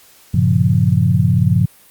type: chord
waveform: sine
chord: G half-diminished seventh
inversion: none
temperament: equal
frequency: 98 / 116.54 / 138.59 / 174.61 Hz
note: G2 / Bb2 / Db3 / F3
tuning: 0 / 0 / 0 / 0 cents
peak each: -16 dBFS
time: 0.34-1.66 s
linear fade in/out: 5 ms
effects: white hiss -47 dBFS RMS until 1.9 s + Opus 48 kbps